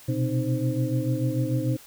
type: tone cluster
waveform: sine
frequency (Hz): 122.9 / 129.7 / 263.7 / 310.1 / 521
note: B2 / C3 / C4 / D#4 / C5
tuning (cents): -8 / -15 / +14 / -6 / -7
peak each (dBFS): -26 / -28 / -33 / -29 / -34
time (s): 0.08-1.77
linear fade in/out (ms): 10
effects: white hiss -49 dBFS RMS until 1.86 s